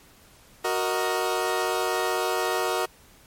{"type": "chord", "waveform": "20% pulse", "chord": "D# minor", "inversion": "first", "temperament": "equal", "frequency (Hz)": [370, 466.2, 622.3], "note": ["F#4", "A#4", "D#5"], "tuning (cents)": [0, 0, 0], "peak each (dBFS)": [-22, -23, -25], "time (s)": [0.64, 2.86], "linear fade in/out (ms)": 10, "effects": ["pink hiss -54 dBFS RMS until 3.26 s", "MP3 64 kbps"]}